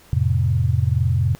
sine chord, F major, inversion none, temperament equal with one note detuned, 87.31 / 110 / 131.27 Hz, F2 / A2 / C3, 0 / 0 / +6 cents, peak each -20 dBFS, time 0.13-1.35 s, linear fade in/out 0 ms, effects pink hiss -50 dBFS RMS until 1.39 s

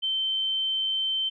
sine tone, 3099 Hz, G7, 21 cents flat, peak -24 dBFS, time 0.02-1.3 s, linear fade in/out 20 ms, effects none

